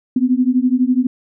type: beating tone pair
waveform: sine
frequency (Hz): 246.9 / 258.9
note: B3 / C4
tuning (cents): 0 / -18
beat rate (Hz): 12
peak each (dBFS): -15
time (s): 0.16-1.07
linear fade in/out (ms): 5
effects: none